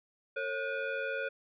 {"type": "tone with frequency modulation", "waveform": "sine", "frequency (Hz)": 451, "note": "A4", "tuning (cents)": 43, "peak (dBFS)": -32, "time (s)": [0.36, 1.29], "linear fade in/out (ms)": 10, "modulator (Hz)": 996, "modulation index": 1.7, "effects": []}